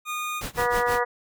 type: tone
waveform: 25% pulse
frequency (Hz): 1226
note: D#6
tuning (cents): -26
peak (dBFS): -24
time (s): 0.05-0.43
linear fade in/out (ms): 50
type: noise with tremolo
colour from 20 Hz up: pink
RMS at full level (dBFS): -31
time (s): 0.41-1.01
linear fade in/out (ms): 2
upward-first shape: sine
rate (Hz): 6.3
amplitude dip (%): 95
type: harmonic tone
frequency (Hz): 242.4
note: B3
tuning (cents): -32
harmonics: 2 / 3 / 4 / 5 / 6 / 7 / 8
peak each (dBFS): -25 / -30 / -27 / -29 / -33 / -32 / -31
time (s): 0.57-1.05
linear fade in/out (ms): 20
effects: none